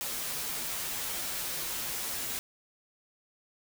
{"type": "noise with comb filter", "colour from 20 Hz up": "white", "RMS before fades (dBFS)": -35, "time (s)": [0.01, 2.39], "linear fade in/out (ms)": 0, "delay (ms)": 10, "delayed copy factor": -0.65, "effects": []}